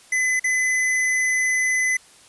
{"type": "tone with dropouts", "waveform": "square", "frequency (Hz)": 2019, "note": "B6", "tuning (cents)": 38, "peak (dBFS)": -19, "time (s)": [0.12, 1.97], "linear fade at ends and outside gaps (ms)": 5, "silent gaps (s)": [0.396, 0.441], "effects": ["white hiss -50 dBFS RMS until 2.28 s", "resampled to 24000 Hz"]}